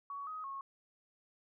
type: tone with pitch steps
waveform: sine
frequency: 1123 / 1259 / 1093 Hz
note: C#6 / D#6 / C#6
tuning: +22 / +20 / -25 cents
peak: -40 dBFS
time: 0.1-0.61 s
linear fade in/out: 2 ms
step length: 170 ms
effects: none